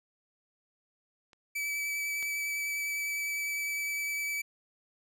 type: clicks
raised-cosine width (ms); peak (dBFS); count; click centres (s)
0.2; -38 / -28; 2; 1.332 / 2.227
type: tone with vibrato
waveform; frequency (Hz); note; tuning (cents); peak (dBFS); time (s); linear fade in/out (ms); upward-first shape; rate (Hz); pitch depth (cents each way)
45% pulse; 2300; D7; -37; -31; 1.55-4.42; 10; sine; 9.9; 12
effects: none